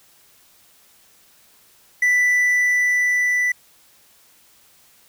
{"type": "tone with level ramp", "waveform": "triangle", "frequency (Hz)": 1979, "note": "B6", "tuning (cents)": 3, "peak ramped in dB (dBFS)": [-12, -15], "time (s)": [2.02, 3.52], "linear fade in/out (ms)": 5, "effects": ["white hiss -54 dBFS RMS until 5.08 s"]}